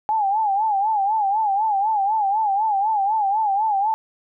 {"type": "tone with vibrato", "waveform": "sine", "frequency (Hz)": 830.6, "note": "G#5", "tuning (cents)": 0, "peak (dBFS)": -17, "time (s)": [0.09, 3.94], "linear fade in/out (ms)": 0, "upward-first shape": "sine", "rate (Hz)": 4, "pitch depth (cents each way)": 120, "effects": []}